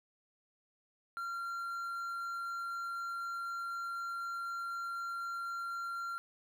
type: tone with quantisation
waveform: triangle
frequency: 1378 Hz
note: F6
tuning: 24 cents flat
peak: -35 dBFS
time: 1.17-6.18 s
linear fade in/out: 0 ms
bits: 10
effects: none